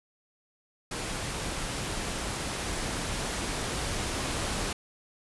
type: noise with level ramp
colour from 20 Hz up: pink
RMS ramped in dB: -34 to -31 dBFS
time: 0.91-4.73 s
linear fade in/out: 5 ms
effects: resampled to 24000 Hz